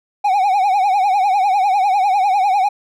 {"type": "tone with vibrato", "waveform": "triangle", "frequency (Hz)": 784, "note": "G5", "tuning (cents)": 0, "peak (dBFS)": -10, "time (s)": [0.24, 2.69], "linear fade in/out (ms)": 10, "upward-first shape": "triangle", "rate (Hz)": 10, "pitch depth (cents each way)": 140, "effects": []}